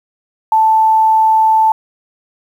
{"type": "tone", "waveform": "sine", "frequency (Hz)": 880, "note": "A5", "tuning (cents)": 0, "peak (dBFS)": -7, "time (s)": [0.52, 1.72], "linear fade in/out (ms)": 2, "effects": ["7-bit"]}